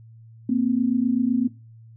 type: tone pair together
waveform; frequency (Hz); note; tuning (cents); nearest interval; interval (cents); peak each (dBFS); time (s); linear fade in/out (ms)
sine; 233.1 / 261; A#3 / C4; 0 / -4; major second; 196; -21; 0.49-1.48; 5
effects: noise-tail reverb RT60 0.3 s tail -18 dB re dry + added 113 Hz sine -44 dBFS peak until 1.96 s